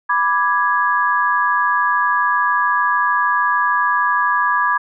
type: chord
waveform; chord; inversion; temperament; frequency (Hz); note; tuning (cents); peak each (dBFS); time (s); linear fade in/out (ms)
sine; G# diminished; first; equal; 987.8 / 1174.7 / 1661.2; B5 / D6 / G#6; 0 / 0 / 0; -18; 0.09-4.78; 10
effects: none